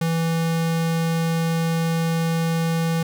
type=tone; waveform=square; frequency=164.81 Hz; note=E3; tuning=in tune; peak=-20 dBFS; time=0.01-3.03 s; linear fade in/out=5 ms; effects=none